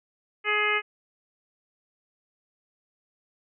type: harmonic tone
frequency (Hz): 420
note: G#4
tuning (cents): +19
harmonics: 1 / 2 / 3 / 4 / 5 / 6 / 7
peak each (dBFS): -31 / -36 / -29 / -30 / -26 / -29 / -34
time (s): 0.44-0.82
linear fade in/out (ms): 50
effects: none